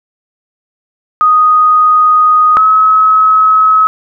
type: tone pair in turn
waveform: sine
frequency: 1244.5 / 1282.4 Hz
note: D#6 / E6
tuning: 0 / -48 cents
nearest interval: minor second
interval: 52 cents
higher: second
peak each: -4 dBFS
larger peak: neither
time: 1.21-2.57 / 2.57-3.87 s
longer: first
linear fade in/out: 0 ms
effects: none